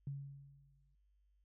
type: tone with exponential decay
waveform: sine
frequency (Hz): 139.5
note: C#3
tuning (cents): +11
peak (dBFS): -38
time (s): 0.07-0.95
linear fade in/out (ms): 2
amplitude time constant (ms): 190
effects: noise-tail reverb RT60 0.4 s tail -26 dB re dry + added 50 Hz sine -70 dBFS peak until 1.44 s